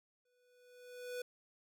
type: tone with exponential growth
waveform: square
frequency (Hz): 493.9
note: B4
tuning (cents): 0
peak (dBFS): -39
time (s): 0.25-1.22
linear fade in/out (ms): 5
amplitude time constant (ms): 210
effects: none